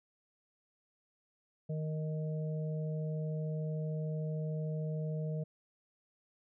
harmonic tone, 155.56 Hz, D#3, in tune, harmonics 1 / 3 / 4, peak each -34 / -44 / -46 dBFS, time 1.69-5.44 s, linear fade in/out 10 ms, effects none

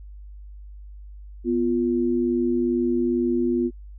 sine tone pair together, 246.9 / 349.2 Hz, B3 / F4, 0 / 0 cents, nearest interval tritone, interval 600 cents, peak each -22 dBFS, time 1.44-3.71 s, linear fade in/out 50 ms, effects added 50 Hz sine -38 dBFS peak until 3.98 s

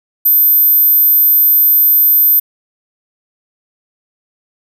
sine tone, 13650 Hz, G#9, 46 cents sharp, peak -6 dBFS, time 0.25-2.4 s, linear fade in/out 10 ms, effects none

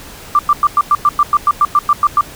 sine tone bursts, 1179 Hz, D6, 6 cents sharp, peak -6 dBFS, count 14, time 0.35-2.21 s, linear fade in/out 2 ms, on 40 ms, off 100 ms, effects pink hiss -34 dBFS RMS until 2.35 s

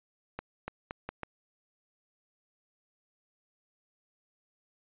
accelerating click train, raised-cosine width 0.5 ms, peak -21 dBFS, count 5, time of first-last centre 0.39-1.233 s, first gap 290 ms, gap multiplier 0.79, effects resampled to 8000 Hz

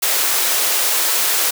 white high-pass noise, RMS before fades -17 dBFS, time 0.02-1.51 s, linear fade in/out 10 ms, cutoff 370 Hz, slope 24 dB/octave, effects none

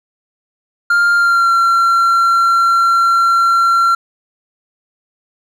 triangle tone with pitch glide, 1400 to 1365.7 Hz, F6 to F6, +4 to -39 cents, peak -7 dBFS, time 0.9-3.95 s, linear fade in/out 5 ms, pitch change -43 cents, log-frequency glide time 1.16-1.52 s, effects none

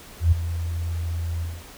sine tone with ADSR envelope, 84 Hz, E2, 33 cents sharp, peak -11 dBFS, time 0.2-1.64 s, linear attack 120 ms, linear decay 12 ms, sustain -13 dB, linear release 230 ms, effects pink hiss -44 dBFS RMS until 1.77 s

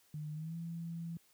sine tone with pitch glide, 151.7 to 167.35 Hz, D#3 to E3, -44 to +26 cents, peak -39 dBFS, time 0.14-1.17 s, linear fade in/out 2 ms, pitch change +170 cents, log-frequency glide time 0.33-0.56 s, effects white hiss -69 dBFS RMS until 1.33 s + high-pass 60 Hz 12 dB/octave

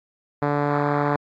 5% pulse tone with low-pass filter, 145.3 Hz, D3, 18 cents flat, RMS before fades -22 dBFS, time 0.42-1.16 s, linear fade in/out 2 ms, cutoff 1100 Hz, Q 0.54, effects AAC 32 kbps

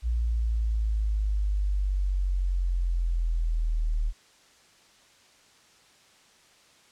sine exponential sweep, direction down, 58.8 to 38.13 Hz, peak -23 dBFS, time 0.02-4.13 s, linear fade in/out 50 ms, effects white hiss -58 dBFS RMS until 6.91 s + low-pass 7000 Hz 12 dB/octave

